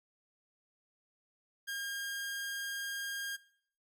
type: tone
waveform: sawtooth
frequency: 1615 Hz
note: G#6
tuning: 49 cents flat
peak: -33 dBFS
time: 1.67-3.37 s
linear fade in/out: 20 ms
effects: noise-tail reverb RT60 0.6 s tail -20 dB re dry